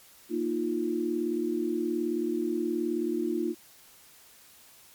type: chord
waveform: sine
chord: Bb suspended fourth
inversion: none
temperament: just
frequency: 233.1 / 310.8 / 349.6 Hz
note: Bb3 / Eb4 / F4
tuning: 0 / -2 / +2 cents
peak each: -33 / -31 / -29 dBFS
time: 0.29-3.55 s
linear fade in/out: 50 ms
effects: white hiss -55 dBFS RMS until 4.94 s + MP3 96 kbps